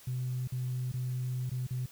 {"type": "tone with dropouts", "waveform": "sine", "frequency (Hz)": 126.6, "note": "B2", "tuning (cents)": 43, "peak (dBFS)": -30, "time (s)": [0.07, 1.86], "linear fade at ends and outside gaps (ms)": 5, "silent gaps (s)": [[0.475, 0.521], [0.918, 0.938], [1.496, 1.515], [1.668, 1.707]], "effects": ["tanh soft clip ceiling -27 dBFS", "white hiss -55 dBFS RMS until 1.91 s"]}